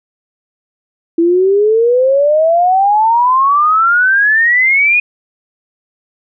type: exponential sweep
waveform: sine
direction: up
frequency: 329.6 to 2489 Hz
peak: -7 dBFS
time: 1.18-5 s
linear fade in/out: 5 ms
effects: none